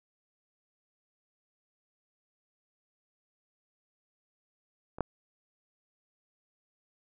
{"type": "clicks", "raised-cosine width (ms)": 1, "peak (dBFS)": [-28, -13], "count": 2, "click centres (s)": [4.985, 5.007], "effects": []}